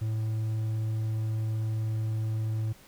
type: tone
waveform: triangle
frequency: 109.9 Hz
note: A2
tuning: 2 cents flat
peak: -25 dBFS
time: 0.01-2.73 s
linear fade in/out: 10 ms
effects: pink hiss -55 dBFS RMS until 2.87 s